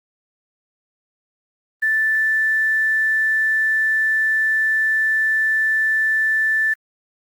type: tone with quantisation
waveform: sine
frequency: 1760 Hz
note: A6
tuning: in tune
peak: -15 dBFS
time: 1.82-6.74 s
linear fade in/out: 10 ms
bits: 7
effects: Opus 32 kbps